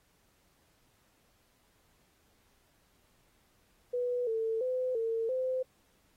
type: tone with pitch steps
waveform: sine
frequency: 491.5 / 447.7 / 509 / 453.4 / 515 Hz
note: B4 / A4 / C5 / A#4 / C5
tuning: -8 / +30 / -48 / -48 / -28 cents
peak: -29 dBFS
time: 3.93-5.63 s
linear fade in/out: 10 ms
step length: 340 ms
effects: pink hiss -70 dBFS RMS until 6.16 s + AAC 48 kbps